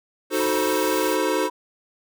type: chord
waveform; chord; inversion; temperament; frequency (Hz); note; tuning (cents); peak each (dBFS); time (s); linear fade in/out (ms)
square; D# diminished seventh; none; equal; 311.1 / 370 / 440 / 523.3; D#4 / F#4 / A4 / C5; 0 / 0 / 0 / 0; -27; 0.3-1.5; 50
type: noise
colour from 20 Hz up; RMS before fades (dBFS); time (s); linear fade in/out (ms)
white; -33; 0.31-1.18; 50
type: tone with vibrato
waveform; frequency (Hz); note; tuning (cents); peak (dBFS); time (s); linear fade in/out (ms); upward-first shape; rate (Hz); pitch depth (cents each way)
sine; 974; B5; -24; -28; 0.4-1.5; 5; sine; 4.1; 10
effects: none